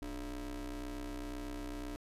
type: ring-modulated tone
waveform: 40% pulse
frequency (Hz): 130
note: C3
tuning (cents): -11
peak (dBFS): -36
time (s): 0.02-1.96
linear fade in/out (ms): 0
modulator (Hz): 164
effects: resampled to 32000 Hz + 12-bit